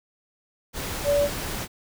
sine tone in noise, 575 Hz, D5, 37 cents flat, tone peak -18 dBFS, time 1.04-1.29 s, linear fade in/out 50 ms, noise pink, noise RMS -31 dBFS, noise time 0.73-1.68 s, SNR +10 dB, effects none

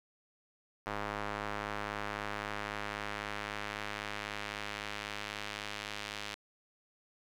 square tone with band-pass filter sweep, 51.91 Hz, G#1, in tune, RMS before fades -40 dBFS, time 0.86-6.35 s, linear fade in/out 5 ms, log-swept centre 1200 to 3200 Hz, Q 0.96, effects 10-bit

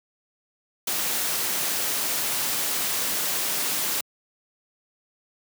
white noise, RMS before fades -26 dBFS, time 0.87-4.01 s, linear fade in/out 5 ms, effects high-pass 150 Hz 12 dB/octave

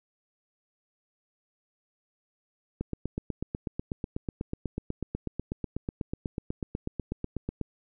click train, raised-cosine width 3 ms, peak -18 dBFS, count 40, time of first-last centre 2.81-7.613 s, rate 8.12 Hz, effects none

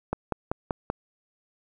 click train, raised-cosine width 1 ms, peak -12 dBFS, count 5, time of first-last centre 0.13-0.901 s, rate 5.19 Hz, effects 9-bit

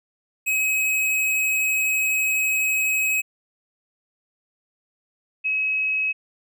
square / sine tone pair in turn, 2548 / 2559 Hz, D#7 / D#7, +41 / +48 cents, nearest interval unison, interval 7 cents, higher second, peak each -20 dBFS, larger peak neither, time 0.46-3.22 / 5.44-6.13 s, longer first, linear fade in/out 20 ms, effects none

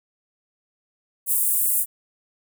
pink high-pass noise, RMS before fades -21 dBFS, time 1.26-1.86 s, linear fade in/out 50 ms, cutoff 8600 Hz, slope 48 dB/octave, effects none

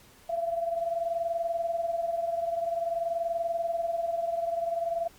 sine tone pair together, 672.5 / 693 Hz, E5 / F5, +34 / -14 cents, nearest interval minor second, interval 52 cents, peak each -28 / -34 dBFS, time 0.29-5.08 s, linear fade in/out 10 ms, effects pink hiss -56 dBFS RMS until 5.18 s + Opus 48 kbps

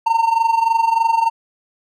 triangle tone with amplitude modulation, 912 Hz, A#5, 38 cents flat, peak -8 dBFS, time 0.06-1.3 s, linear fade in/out 10 ms, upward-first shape sine, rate 23.3 Hz, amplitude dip 75%, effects none

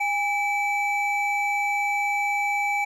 triangle tone pair together, 816 / 2308 Hz, G#5 / D7, -31 / -31 cents, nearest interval octave + tritone, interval 1800 cents, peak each -23 dBFS, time 0-2.85 s, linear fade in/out 10 ms, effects none

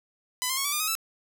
5% pulse tone with pitch steps, 1003 / 1049.8 / 1098.8 / 1150.1 / 1203.8 / 1260.1 / 1318.9 Hz, B5 / C6 / C#6 / D6 / D6 / D#6 / E6, +26 / +5 / -16 / -37 / +42 / +22 / +1 cents, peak -14 dBFS, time 0.42-0.952 s, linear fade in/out 0 ms, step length 76 ms, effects none

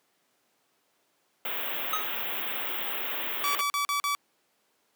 white band-stop noise, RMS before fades -32 dBFS, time 1.45-3.61 s, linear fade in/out 2 ms, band 3600 to 14000 Hz, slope 96 dB/octave
square tone with exponential decay, 1265 Hz, D#6, 28 cents sharp, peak -25 dBFS, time 1.93-2.16 s, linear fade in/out 2 ms, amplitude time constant 50 ms
sawtooth tone bursts, 1148 Hz, D6, 40 cents flat, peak -22 dBFS, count 5, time 3.44-4.15 s, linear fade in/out 0 ms, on 110 ms, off 40 ms
effects pink hiss -70 dBFS RMS until 4.95 s + high-pass 300 Hz 12 dB/octave

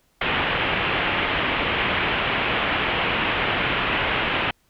white low-pass noise, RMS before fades -23 dBFS, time 0.21-4.51 s, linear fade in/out 5 ms, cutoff 3100 Hz, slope 48 dB/octave, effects pink hiss -64 dBFS RMS until 4.69 s

